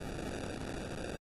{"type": "noise with sample-and-hold", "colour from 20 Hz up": "blue", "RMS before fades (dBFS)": -40, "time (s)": [0, 1.16], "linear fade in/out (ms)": 10, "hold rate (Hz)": 1050, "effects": ["AAC 32 kbps"]}